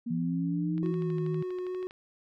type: linear sweep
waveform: sine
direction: up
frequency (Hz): 233.1 to 329.6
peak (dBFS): -31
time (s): 0.06-0.92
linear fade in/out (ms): 10
type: tone with pitch glide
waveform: sine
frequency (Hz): 170 to 158.62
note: F3 to D#3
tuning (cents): -46 to +34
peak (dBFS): -29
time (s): 0.1-1.43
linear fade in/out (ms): 10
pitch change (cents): -120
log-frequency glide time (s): 0.88-1.22
type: click train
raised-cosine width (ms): 0.3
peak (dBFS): -34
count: 15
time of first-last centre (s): 0.78-1.909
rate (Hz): 12.4
type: tone with vibrato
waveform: triangle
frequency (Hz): 366.2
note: F#4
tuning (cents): -18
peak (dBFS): -30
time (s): 0.83-1.87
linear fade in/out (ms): 0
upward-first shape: sine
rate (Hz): 2.3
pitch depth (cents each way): 10
effects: none